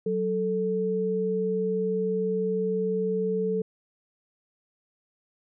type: tone pair together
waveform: sine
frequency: 186.12 / 440 Hz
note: F#3 / A4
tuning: +10 / 0 cents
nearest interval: octave + minor third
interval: 1490 cents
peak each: -29 / -25 dBFS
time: 0.06-3.62 s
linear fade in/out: 5 ms
effects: none